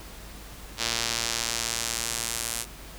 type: tone with band-pass filter sweep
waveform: sawtooth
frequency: 116.2 Hz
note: A#2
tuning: 5 cents flat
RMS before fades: -30 dBFS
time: 0.77-2.66 s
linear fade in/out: 50 ms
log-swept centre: 4900 to 9500 Hz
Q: 1.2
effects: added 50 Hz sine -45 dBFS peak until 2.98 s + pink hiss -45 dBFS RMS until 2.98 s